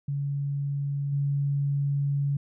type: tone with level steps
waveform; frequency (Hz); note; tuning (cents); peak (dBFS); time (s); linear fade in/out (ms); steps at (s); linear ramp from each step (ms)
sine; 141.3; C#3; +34; -26 / -23; 0.08-2.37; 5; 1.12; 10
effects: none